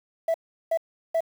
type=tone bursts; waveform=sine; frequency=658 Hz; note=E5; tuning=3 cents flat; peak=-18 dBFS; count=3; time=0.28-1.206 s; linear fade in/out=5 ms; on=62 ms; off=370 ms; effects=tanh soft clip ceiling -19 dBFS + 8-bit

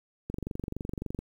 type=click train; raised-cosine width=3 ms; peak=-21 dBFS; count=22; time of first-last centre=0.3-1.19 s; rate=23.6 Hz; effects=9-bit

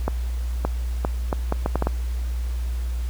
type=accelerating click train; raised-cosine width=1 ms; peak=-8 dBFS; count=9; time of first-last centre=0.08-1.87 s; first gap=570 ms; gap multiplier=0.7; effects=added 60 Hz sine -23 dBFS peak until 3.09 s + pink hiss -45 dBFS RMS until 3.09 s

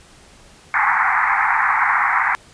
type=band-pass noise; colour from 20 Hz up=pink; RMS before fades=-17 dBFS; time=0.74-2.35 s; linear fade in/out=0 ms; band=790 to 2200 Hz; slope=96 dB/octave; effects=pink hiss -47 dBFS RMS until 2.53 s + resampled to 22050 Hz

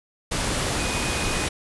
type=tone in noise; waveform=sine; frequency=2489 Hz; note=D#7; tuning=in tune; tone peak=-33 dBFS; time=0.78-1.47 s; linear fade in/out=10 ms; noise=pink; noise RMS=-25 dBFS; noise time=0.31-1.49 s; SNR=-11 dB; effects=resampled to 24000 Hz

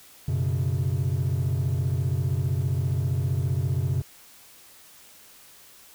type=chord; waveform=triangle; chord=F# suspended fourth; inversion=none; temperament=equal; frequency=92.5 / 123.47 / 138.59 Hz; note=F#2 / B2 / C#3; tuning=0 / 0 / 0 cents; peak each=-24 dBFS; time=0.28-4.02 s; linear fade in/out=5 ms; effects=tanh soft clip ceiling -16 dBFS + white hiss -51 dBFS RMS until 5.94 s

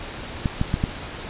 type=clicks; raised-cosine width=5 ms; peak=-8 dBFS; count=4; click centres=0.458 / 0.614 / 0.741 / 0.839 s; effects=pink hiss -34 dBFS RMS until 1.29 s + resampled to 8000 Hz

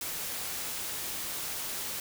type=noise; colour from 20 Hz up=white; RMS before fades=-36 dBFS; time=0.01-2 s; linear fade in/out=2 ms; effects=none

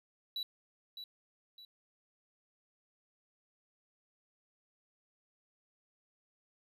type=tone with echo; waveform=triangle; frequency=3935 Hz; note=B7; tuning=7 cents flat; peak=-34 dBFS; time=0.36-0.43 s; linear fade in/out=2 ms; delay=610 ms; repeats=2; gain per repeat=-8 dB; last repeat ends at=1.65 s; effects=none

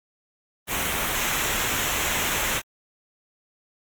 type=noise with comb filter; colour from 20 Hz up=pink; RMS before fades=-25 dBFS; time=0.67-2.62 s; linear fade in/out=50 ms; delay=0.21 ms; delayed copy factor=-0.6; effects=Opus 32 kbps

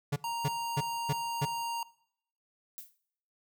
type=tone bursts; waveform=45% pulse; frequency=143.5 Hz; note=D3; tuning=40 cents flat; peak=-27 dBFS; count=5; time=0.12-1.455 s; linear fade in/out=10 ms; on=43 ms; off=280 ms
type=tone; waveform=square; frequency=932.3 Hz; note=A#5; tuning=in tune; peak=-33 dBFS; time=0.24-1.83 s; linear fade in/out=2 ms
type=noise with exponential decay; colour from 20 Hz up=violet; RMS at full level=-40 dBFS; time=2.78-2.97 s; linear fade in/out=0 ms; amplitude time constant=40 ms
effects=noise-tail reverb RT60 0.7 s tail -21 dB re dry

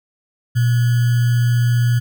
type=tone with sample-and-hold; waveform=sine; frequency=120 Hz; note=B2; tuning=49 cents flat; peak=-12 dBFS; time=0.55-2 s; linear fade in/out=20 ms; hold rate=1575 Hz; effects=none

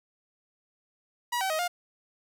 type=tone with pitch steps; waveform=sawtooth; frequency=965 / 765 / 629 / 707 Hz; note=B5 / G5 / D#5 / F5; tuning=-40 / -42 / +19 / +21 cents; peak=-23 dBFS; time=1.32-1.68 s; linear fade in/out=10 ms; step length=90 ms; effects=none

